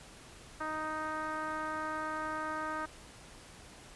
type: tone with low-pass filter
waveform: 10% pulse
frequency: 311.1 Hz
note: D#4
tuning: in tune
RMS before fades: -37 dBFS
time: 0.6-2.86 s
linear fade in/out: 10 ms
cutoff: 1400 Hz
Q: 2.6
effects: pink hiss -53 dBFS RMS until 3.95 s + resampled to 24000 Hz